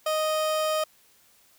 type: tone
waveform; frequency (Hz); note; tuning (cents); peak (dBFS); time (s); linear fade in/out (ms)
30% pulse; 622.3; D#5; 0; -21; 0.06-0.84; 5
effects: white hiss -60 dBFS RMS until 1.58 s